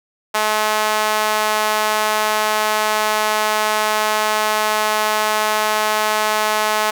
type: tone with high-pass filter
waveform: sawtooth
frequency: 214.3 Hz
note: A3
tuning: 45 cents flat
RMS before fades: -18 dBFS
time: 0.34-6.91 s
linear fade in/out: 10 ms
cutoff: 830 Hz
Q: 1.4
effects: none